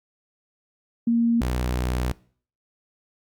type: tone pair in turn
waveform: sine / sawtooth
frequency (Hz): 233.1 / 61.88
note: A#3 / B1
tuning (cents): 0 / +4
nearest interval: octave + major seventh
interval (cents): 2296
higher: first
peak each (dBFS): -17 / -19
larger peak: first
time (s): 1.07-1.41 / 1.41-2.12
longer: second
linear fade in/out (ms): 5
effects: noise-tail reverb RT60 0.5 s tail -22 dB re dry + Opus 48 kbps